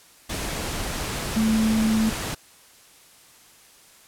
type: tone in noise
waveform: sine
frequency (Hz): 220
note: A3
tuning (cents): 0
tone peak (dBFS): -18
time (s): 1.36-2.1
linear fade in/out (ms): 10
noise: pink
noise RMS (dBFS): -29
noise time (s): 0.29-2.35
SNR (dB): +8
effects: white hiss -52 dBFS RMS until 4.07 s + low-pass 12000 Hz 12 dB/octave